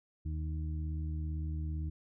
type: harmonic tone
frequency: 77.78 Hz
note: D#2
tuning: in tune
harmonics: 1 / 2 / 3 / 4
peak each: -34 / -42 / -56 / -48 dBFS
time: 0.25-1.9 s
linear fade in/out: 10 ms
effects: none